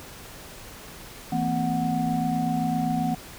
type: tone cluster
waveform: sine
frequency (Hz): 165.3 / 227.5 / 255.2 / 738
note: E3 / A#3 / C4 / F#5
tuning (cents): +5 / -42 / -43 / -5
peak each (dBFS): -28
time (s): 1.32-3.15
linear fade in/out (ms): 5
effects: pink hiss -43 dBFS RMS until 3.38 s